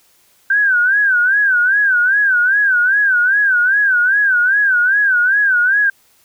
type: tone with vibrato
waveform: sine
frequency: 1551 Hz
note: G6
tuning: 19 cents flat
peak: -10 dBFS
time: 0.5-5.9 s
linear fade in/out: 5 ms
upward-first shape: sine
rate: 2.5 Hz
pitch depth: 140 cents each way
effects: white hiss -54 dBFS RMS until 6.24 s